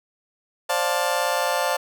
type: chord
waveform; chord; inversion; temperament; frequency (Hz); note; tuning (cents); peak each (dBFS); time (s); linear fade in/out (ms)
30% pulse; D minor seventh; third; just; 528.6 / 587.3 / 704.8 / 881; C5 / D5 / F5 / A5; +18 / 0 / +16 / +2; -24; 0.69-1.77; 10
effects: none